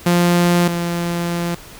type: tone pair in turn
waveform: sawtooth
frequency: 174.5 / 172 Hz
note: F3 / F3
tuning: -1 / -26 cents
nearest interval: unison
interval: 25 cents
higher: first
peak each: -8 / -15 dBFS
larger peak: first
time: 0.06-0.68 / 0.68-1.55 s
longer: second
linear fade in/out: 5 ms
effects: pink hiss -39 dBFS RMS until 1.79 s